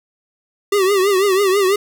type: tone with vibrato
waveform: square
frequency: 390 Hz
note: G4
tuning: 9 cents flat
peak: -13 dBFS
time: 0.72-1.76 s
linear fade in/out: 5 ms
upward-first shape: triangle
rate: 6.1 Hz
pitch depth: 120 cents each way
effects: none